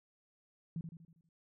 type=tone with echo; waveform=sine; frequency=164.81 Hz; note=E3; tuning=in tune; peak=-36 dBFS; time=0.76-0.81 s; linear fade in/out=2 ms; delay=80 ms; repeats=6; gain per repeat=-6 dB; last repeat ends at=1.29 s; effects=none